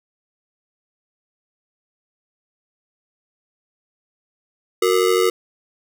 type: ring-modulated tone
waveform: square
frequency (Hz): 415.6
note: G#4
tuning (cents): +1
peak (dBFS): -12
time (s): 4.82-5.3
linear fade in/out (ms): 5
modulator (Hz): 46.5
effects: none